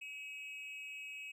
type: tone with amplitude modulation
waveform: triangle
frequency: 2562 Hz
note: E7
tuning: 50 cents flat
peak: -39 dBFS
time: 0.01-1.32 s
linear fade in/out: 10 ms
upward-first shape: sine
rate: 280 Hz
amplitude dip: 80%
effects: none